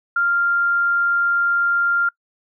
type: tone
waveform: sine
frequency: 1394 Hz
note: F6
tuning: 4 cents flat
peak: -15 dBFS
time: 0.16-2.09 s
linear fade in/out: 5 ms
effects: noise-tail reverb RT60 0.1 s tail -25 dB re dry